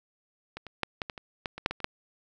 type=clicks; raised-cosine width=0.3 ms; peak=-22 / -26 / -11 / -15 / -19 / -25 / -15 / -23 / -7 / -17 / -28 / -9 dBFS; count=12; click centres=0.57 / 0.667 / 0.833 / 1.018 / 1.098 / 1.178 / 1.458 / 1.58 / 1.661 / 1.71 / 1.803 / 1.844 s; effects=none